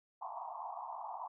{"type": "band-pass noise", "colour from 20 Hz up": "pink", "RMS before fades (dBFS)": -44, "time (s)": [0.21, 1.28], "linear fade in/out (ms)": 10, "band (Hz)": [690, 1100], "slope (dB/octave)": 96, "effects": []}